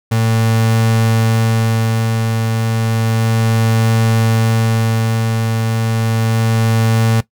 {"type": "tone with tremolo", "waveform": "35% pulse", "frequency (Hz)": 112.7, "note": "A2", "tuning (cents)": 42, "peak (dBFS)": -9, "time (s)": [0.11, 7.21], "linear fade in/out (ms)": 10, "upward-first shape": "sine", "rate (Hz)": 0.32, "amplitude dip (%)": 35, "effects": ["noise-tail reverb RT60 0.1 s tail -17 dB re dry"]}